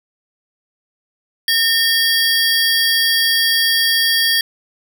square tone cluster, 1823 / 3291 / 4646 Hz, A#6 / G#7 / D8, -39 / -16 / -20 cents, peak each -18 dBFS, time 1.48-4.41 s, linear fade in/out 2 ms, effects none

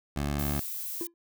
15% pulse tone, 71.9 Hz, D2, 36 cents flat, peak -22 dBFS, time 0.16-0.6 s, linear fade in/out 5 ms
violet noise, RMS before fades -36 dBFS, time 0.39-1.07 s, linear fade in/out 2 ms
triangle tone with exponential decay, 340.5 Hz, F4, 44 cents flat, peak -27 dBFS, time 1.01-1.14 s, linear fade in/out 1 ms, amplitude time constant 27 ms
effects none

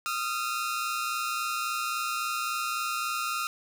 sawtooth tone pair together, 1244.5 / 1368.1 Hz, D#6 / F6, 0 / -36 cents, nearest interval major second, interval 164 cents, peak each -28 dBFS, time 0.06-3.47 s, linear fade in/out 0 ms, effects none

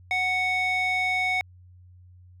square tone with band-pass filter, 740 Hz, F#5, in tune, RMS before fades -25 dBFS, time 0.11-1.41 s, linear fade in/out 0 ms, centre 2000 Hz, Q 2.5, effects added 90 Hz sine -48 dBFS peak until 2.4 s

